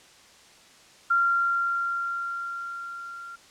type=tone with level ramp; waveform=sine; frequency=1382 Hz; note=F6; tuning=19 cents flat; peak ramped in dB=-18 to -38 dBFS; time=1.1-3.36 s; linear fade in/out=10 ms; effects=white hiss -53 dBFS RMS until 3.5 s + low-pass 7000 Hz 12 dB/octave